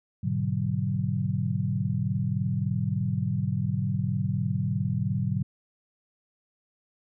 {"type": "chord", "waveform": "sine", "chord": "G# half-diminished seventh", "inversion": "none", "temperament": "equal with one note detuned", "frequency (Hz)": [103.83, 123.47, 146.83, 187.47], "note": ["G#2", "B2", "D3", "F#3"], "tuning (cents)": [0, 0, 0, 23], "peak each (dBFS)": -30, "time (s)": [0.23, 5.43], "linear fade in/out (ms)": 10, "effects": []}